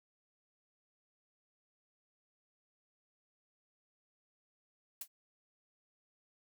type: noise with exponential decay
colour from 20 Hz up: blue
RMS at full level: -36 dBFS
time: 5.01-5.08 s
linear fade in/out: 5 ms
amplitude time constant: 15 ms
effects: none